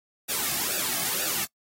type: noise with flanger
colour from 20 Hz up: white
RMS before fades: -28 dBFS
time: 0.28-1.46 s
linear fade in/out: 20 ms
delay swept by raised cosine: 0.94 to 2.14 ms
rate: 2.1 Hz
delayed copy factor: -0.75
effects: noise-tail reverb RT60 0.1 s tail -23 dB re dry + AAC 48 kbps